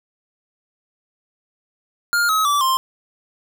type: tone with pitch steps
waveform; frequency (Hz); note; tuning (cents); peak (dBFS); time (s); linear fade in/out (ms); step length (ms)
square; 1410 / 1278.1 / 1158.6 / 1050.2; F6 / D#6 / D6 / C6; +16 / +46 / -24 / +6; -16; 2.13-2.77; 0; 160
effects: none